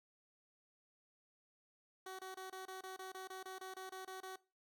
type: tone bursts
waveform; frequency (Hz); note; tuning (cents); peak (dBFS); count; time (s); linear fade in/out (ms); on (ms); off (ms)
15% pulse; 376.9; F#4; +32; -40; 15; 2.06-4.36; 5; 130; 25
effects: noise-tail reverb RT60 0.3 s tail -20 dB re dry